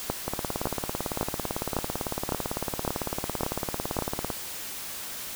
two click trains, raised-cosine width 1 ms, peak -14 / -11 dBFS, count 73 / 8, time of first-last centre 0.28-4.302 / 0.1-3.989 s, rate 17.9 / 1.8 Hz, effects white hiss -37 dBFS RMS until 5.35 s

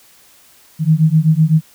sine beating tone pair, 154 / 161.9 Hz, D#3 / E3, -17 / -31 cents, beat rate 7.9 Hz, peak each -12 dBFS, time 0.79-1.62 s, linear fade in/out 50 ms, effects white hiss -48 dBFS RMS until 1.74 s

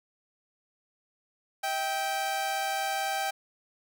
sawtooth tone pair together, 641.9 / 783 Hz, E5 / G5, -46 / -2 cents, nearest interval minor third, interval 344 cents, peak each -33 / -25 dBFS, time 1.63-3.31 s, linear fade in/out 10 ms, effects none

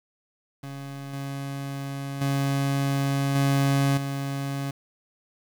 30% pulse tone with level steps, 138.59 Hz, C#3, in tune, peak -32 / -28 / -20 / -17 / -25 dBFS, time 0.63-4.71 s, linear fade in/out 5 ms, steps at 1.13 / 2.21 / 3.35 / 3.97 s, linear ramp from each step 5 ms, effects 9-bit

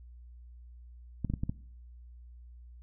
clicks, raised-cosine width 5 ms, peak -19 dBFS, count 5, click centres 1.247 / 1.3 / 1.338 / 1.435 / 1.495 s, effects noise-tail reverb RT60 0.6 s tail -20 dB re dry + added 60 Hz sine -48 dBFS peak until 2.82 s

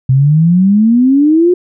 sine exponential sweep, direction up, 127.7 to 365.4 Hz, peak -5 dBFS, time 0.09-1.54 s, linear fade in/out 5 ms, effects none

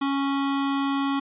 square tone pair together, 276.6 / 1106.4 Hz, C#4 / C#6, -4 / -4 cents, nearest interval 2 octaves, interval 2400 cents, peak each -24 / -31 dBFS, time 0.01-1.2 s, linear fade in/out 10 ms, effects resampled to 8000 Hz

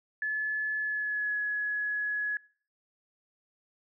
sine tone with pitch glide, 1721 to 1687.5 Hz, A6 to G#6, -39 to +27 cents, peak -28 dBFS, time 0.22-2.37 s, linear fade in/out 2 ms, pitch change -34 cents, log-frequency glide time 0.76-1.37 s, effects noise-tail reverb RT60 0.5 s tail -24 dB re dry

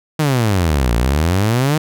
sawtooth exponential two-way sweep, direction down then up, 159.7 to 55.9 to 159.7 Hz, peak -9 dBFS, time 0.19-1.78 s, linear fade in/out 5 ms, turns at 0.94 s, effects none

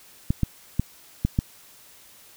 clicks, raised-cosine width 5 ms, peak -8 dBFS, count 5, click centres 0.305 / 0.433 / 0.796 / 1.25 / 1.389 s, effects white hiss -51 dBFS RMS until 2.36 s

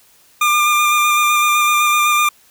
25% pulse tone with vibrato, 1200 Hz, D6, 37 cents sharp, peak -8 dBFS, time 0.41-2.29 s, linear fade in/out 5 ms, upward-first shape square, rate 7.9 Hz, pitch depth 13 cents each way, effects white hiss -51 dBFS RMS until 2.5 s

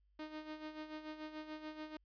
sawtooth tone with tremolo, 308.5 Hz, D#4, 15 cents flat, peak -39 dBFS, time 0.19-1.97 s, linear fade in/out 5 ms, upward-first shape sine, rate 6.9 Hz, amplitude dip 65%, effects added 50 Hz sine -70 dBFS peak until 2.04 s + resampled to 11025 Hz

